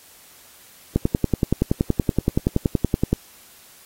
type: click train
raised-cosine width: 3 ms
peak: -4 dBFS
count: 24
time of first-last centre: 0.96-3.13 s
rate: 10.6 Hz
effects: white hiss -49 dBFS RMS until 3.85 s + AAC 48 kbps